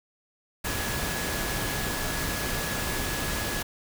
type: tone in noise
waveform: sine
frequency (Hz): 1686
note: G#6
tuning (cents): +26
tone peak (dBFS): -37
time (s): 0.64-3.63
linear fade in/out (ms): 10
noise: pink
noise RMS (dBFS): -30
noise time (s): 0.64-3.63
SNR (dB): -10
effects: none